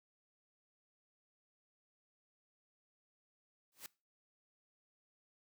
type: noise with exponential growth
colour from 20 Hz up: white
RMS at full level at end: -44 dBFS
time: 3.72-3.86 s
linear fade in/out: 1 ms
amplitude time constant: 30 ms
effects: noise-tail reverb RT60 0.3 s tail -22 dB re dry + high-pass 100 Hz 12 dB/octave